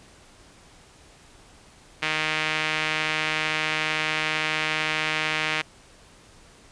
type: tone with band-pass filter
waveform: sawtooth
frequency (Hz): 155.56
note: D#3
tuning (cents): 0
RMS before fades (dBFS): -26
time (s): 2.02-5.62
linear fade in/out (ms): 10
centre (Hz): 2400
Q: 1.9
effects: pink hiss -52 dBFS RMS until 6.71 s + resampled to 22050 Hz